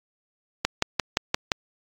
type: click train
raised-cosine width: 0.2 ms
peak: -3 dBFS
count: 6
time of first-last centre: 0.65-1.518 s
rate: 5.76 Hz
effects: AAC 48 kbps